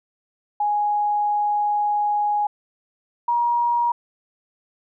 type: tone pair in turn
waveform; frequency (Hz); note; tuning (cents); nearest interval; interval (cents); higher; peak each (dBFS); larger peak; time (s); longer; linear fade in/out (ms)
sine; 830.6 / 951.2; G#5 / A#5; 0 / +35; major second; 235; second; -18 / -17; second; 0.6-2.47 / 3.28-3.92; first; 5
effects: none